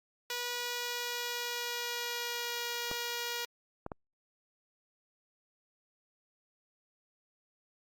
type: tone with pitch glide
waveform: 5% pulse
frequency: 484.9 to 476.8 Hz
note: B4 to A#4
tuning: -32 to +39 cents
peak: -23 dBFS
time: 0.3-3.45 s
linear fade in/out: 2 ms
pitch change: -29 cents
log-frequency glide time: 0.53-2.65 s
type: clicks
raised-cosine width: 1 ms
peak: -24 dBFS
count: 3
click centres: 2.914 / 3.864 / 3.918 s
effects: Opus 48 kbps